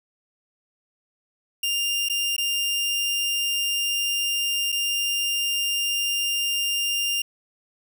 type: tone with dropouts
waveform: sawtooth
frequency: 2799 Hz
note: F7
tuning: 3 cents sharp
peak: -19 dBFS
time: 1.63-7.22 s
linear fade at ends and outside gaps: 5 ms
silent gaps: 2.087-2.097 / 2.365-2.38 / 4.72-4.724 s
effects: none